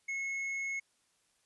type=tone with hard clipping; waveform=triangle; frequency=2180 Hz; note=C#7; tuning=29 cents flat; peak=-35 dBFS; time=0.08-0.8 s; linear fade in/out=10 ms; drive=7 dB; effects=white hiss -73 dBFS RMS until 1.45 s + resampled to 24000 Hz